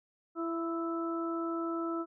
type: harmonic tone with a mistuned harmonic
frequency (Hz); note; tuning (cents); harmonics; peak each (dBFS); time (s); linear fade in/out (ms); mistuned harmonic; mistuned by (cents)
333.4; E4; +20; 1 / 2 / 3 / 4; -33 / -42 / -48 / -38; 0.35-2.06; 50; 4; -24
effects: none